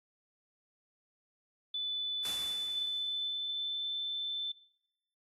sine tone with pitch glide, 3492 to 3533 Hz, A7 to A7, -14 to +6 cents, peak -33 dBFS, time 1.74-4.52 s, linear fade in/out 5 ms, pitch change +20 cents, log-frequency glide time 2.26-3.93 s
white noise with exponential decay, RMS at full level -40 dBFS, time 2.25-3.5 s, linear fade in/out 2 ms, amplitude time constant 270 ms
effects noise-tail reverb RT60 0.8 s tail -20 dB re dry + AAC 32 kbps

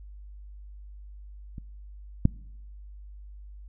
clicks, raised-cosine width 5 ms, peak -27 / -6 dBFS, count 2, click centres 1.582 / 2.254 s, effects noise-tail reverb RT60 0.9 s tail -25 dB re dry + added 50 Hz sine -42 dBFS peak until 3.68 s

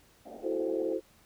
white band-pass noise, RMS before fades -47 dBFS, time 0.25-0.94 s, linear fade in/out 10 ms, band 210 to 780 Hz, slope 96 dB/octave
sine chord, F# half-diminished seventh, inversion third, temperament equal with one note detuned, 329.6 / 370 / 438.2 / 523.3 Hz, E4 / F#4 / A4 / C5, 0 / 0 / -7 / 0 cents, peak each -34 dBFS, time 0.42-1.01 s, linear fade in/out 50 ms
effects pink hiss -62 dBFS RMS until 1.25 s

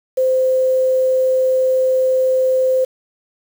sine tone with quantisation, 518 Hz, C5, 17 cents flat, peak -12 dBFS, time 0.17-2.85 s, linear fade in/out 10 ms, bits 6, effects none

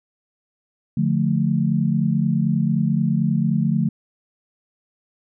sine chord, D minor, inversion none, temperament just, 146.83 / 176.2 / 220.2 Hz, D3 / F3 / A3, 0 / +16 / +2 cents, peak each -21 dBFS, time 0.97-3.89 s, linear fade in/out 5 ms, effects none

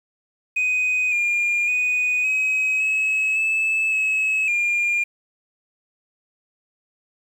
sine tone with pitch steps, 2500 / 2411 / 2482 / 2540 / 2573 / 2615 / 2577 / 2407 Hz, D#7 / D7 / D#7 / D#7 / E7 / E7 / E7 / D7, +8 / +45 / -5 / +35 / -43 / -15 / -40 / +42 cents, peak -16 dBFS, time 0.56-5.04 s, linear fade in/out 10 ms, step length 560 ms, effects tanh soft clip ceiling -16 dBFS + 8-bit

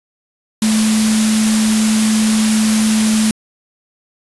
sine tone in noise, 217.6 Hz, A3, 19 cents flat, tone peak -11 dBFS, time 0.62-3.31 s, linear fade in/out 2 ms, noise white, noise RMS -19 dBFS, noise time 0.62-3.31 s, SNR +5 dB, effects resampled to 24000 Hz

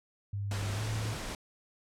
sine tone with pitch glide, 100.7 to 109.18 Hz, G2 to A2, +47 to -13 cents, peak -32 dBFS, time 0.33-1.14 s, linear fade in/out 5 ms, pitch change +140 cents, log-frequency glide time 0.75-0.81 s
pink noise, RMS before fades -39 dBFS, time 0.51-1.35 s, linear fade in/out 2 ms
effects low-pass 9000 Hz 12 dB/octave

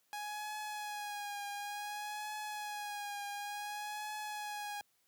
sawtooth tone with vibrato, 830 Hz, G#5, 1 cent flat, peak -36 dBFS, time 0.13-4.81 s, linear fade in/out 0 ms, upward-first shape triangle, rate 0.56 Hz, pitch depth 41 cents each way, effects white hiss -75 dBFS RMS until 5.07 s + high-pass 80 Hz 12 dB/octave

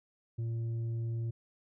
triangle tone with tanh clipping, 115.1 Hz, A#2, 22 cents flat, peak -33 dBFS, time 0.38-1.31 s, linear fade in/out 10 ms, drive 9 dB, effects none

